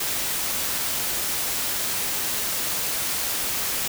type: noise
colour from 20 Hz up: white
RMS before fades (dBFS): -26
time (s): 0-3.88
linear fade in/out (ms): 5
effects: none